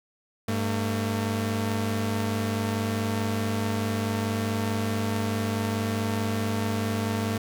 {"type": "tone pair together", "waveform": "sawtooth", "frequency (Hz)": [100.67, 226], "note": ["G2", "A3"], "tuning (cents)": [47, 47], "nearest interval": "octave + major second", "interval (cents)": 1400, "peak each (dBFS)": -24, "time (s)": [0.48, 7.38], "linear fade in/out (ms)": 5, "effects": []}